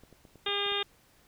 clicks, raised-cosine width 2 ms, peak -39 dBFS, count 7, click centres 0.036 / 0.127 / 0.252 / 0.357 / 0.484 / 0.663 / 0.72 s
harmonic tone, 404.3 Hz, G#4, 46 cents flat, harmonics 1 / 2 / 3 / 4 / 5 / 6 / 7 / 8 / 9, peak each -35 / -40 / -38 / -40 / -41 / -40 / -38 / -36 / -33 dBFS, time 0.46-0.83 s, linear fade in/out 5 ms
effects pink hiss -63 dBFS RMS until 1.27 s

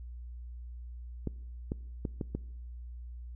clicks, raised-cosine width 3 ms, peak -20 dBFS, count 5, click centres 1.273 / 1.719 / 2.052 / 2.212 / 2.35 s, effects noise-tail reverb RT60 0.9 s tail -23 dB re dry + added 60 Hz sine -41 dBFS peak until 3.35 s

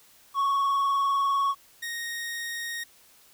triangle tone with vibrato, 1108.7 Hz, C#6, in tune, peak -20 dBFS, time 0.34-1.55 s, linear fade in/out 50 ms, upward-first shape triangle, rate 20 Hz, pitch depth 39 cents each way
sawtooth tone, 1864.7 Hz, A#6, in tune, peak -28 dBFS, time 1.82-2.84 s, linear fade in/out 10 ms
effects white hiss -57 dBFS RMS until 3.33 s

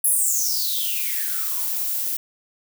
violet noise with high-pass filter sweep, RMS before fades -23 dBFS, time 0.04-2.17 s, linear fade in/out 5 ms, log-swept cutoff 11000 to 400 Hz, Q 9.9, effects none

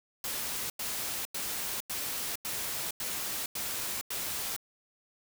white noise bursts, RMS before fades -35 dBFS, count 8, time 0.24-4.564 s, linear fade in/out 2 ms, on 460 ms, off 92 ms, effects none

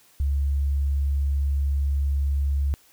sine tone, 70 Hz, C#2, 18 cents sharp, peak -20 dBFS, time 0.2-2.74 s, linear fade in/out 0 ms, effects white hiss -57 dBFS RMS until 2.92 s

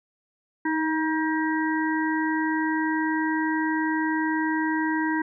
harmonic tone with a mistuned harmonic, 317.6 Hz, D#4, 36 cents sharp, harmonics 1 / 3 / 5 / 6, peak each -24 / -29 / -31 / -32 dBFS, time 0.65-5.22 s, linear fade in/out 5 ms, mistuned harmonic 1, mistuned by -18 cents, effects none

